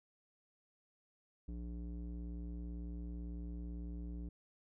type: tone with low-pass filter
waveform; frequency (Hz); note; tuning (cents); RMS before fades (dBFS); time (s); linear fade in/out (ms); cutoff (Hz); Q
square; 59; A#1; +22; -44; 1.48-4.29; 5; 280; 1.8
effects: none